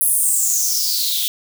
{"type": "noise with high-pass filter sweep", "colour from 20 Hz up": "blue", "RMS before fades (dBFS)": -18, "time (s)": [0.01, 1.28], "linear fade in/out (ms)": 0, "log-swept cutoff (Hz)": [11000, 3300], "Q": 6.4, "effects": []}